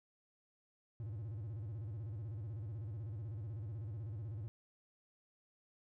triangle tone with vibrato, 107 Hz, A2, 48 cents flat, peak -39 dBFS, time 1-4.48 s, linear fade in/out 0 ms, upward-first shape square, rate 16 Hz, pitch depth 160 cents each way, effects none

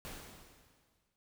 pink noise with exponential decay, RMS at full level -44 dBFS, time 0.05-1.16 s, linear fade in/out 0 ms, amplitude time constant 240 ms, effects none

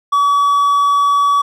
triangle tone, 1139 Hz, C#6, 47 cents sharp, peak -8 dBFS, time 0.12-1.42 s, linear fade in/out 10 ms, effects none

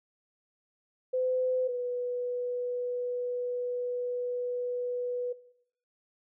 sine tone pair in turn, 510 / 491.9 Hz, C5 / B4, -44 / -7 cents, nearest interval minor second, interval 63 cents, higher first, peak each -26 / -30 dBFS, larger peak first, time 1.13-1.68 / 1.68-5.33 s, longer second, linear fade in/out 10 ms, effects noise-tail reverb RT60 0.7 s tail -18 dB re dry

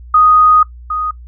sine tone pair in turn, 1244.5 / 1244.5 Hz, D#6 / D#6, 0 / 0 cents, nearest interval unison, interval 0 cents, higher neither, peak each -5 / -15 dBFS, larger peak first, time 0.14-0.63 / 0.9-1.11 s, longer first, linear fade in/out 5 ms, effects noise-tail reverb RT60 0.1 s tail -19 dB re dry + added 60 Hz sine -31 dBFS peak until 1.27 s

